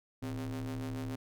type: ring-modulated tone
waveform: 45% pulse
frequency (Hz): 73.42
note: D2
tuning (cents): 0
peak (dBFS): -33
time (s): 0.22-1.16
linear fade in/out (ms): 10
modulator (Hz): 187
effects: none